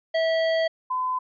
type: tone pair in turn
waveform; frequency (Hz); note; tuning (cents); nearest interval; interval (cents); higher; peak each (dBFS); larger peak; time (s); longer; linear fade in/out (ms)
square / sine; 651 / 1016.5; E5 / B5; -22 / +50; minor sixth; 772; second; -21 / -23; first; 0.14-0.68 / 0.9-1.19; first; 10
effects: resampled to 11025 Hz